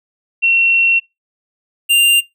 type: tone pair in turn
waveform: sine / square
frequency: 2723 / 2790 Hz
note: F7 / F7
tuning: -44 / -2 cents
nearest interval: unison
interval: 42 cents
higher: second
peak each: -9 dBFS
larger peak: neither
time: 0.42-1 / 1.89-2.21 s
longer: first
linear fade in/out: 20 ms
effects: noise-tail reverb RT60 0.2 s tail -22 dB re dry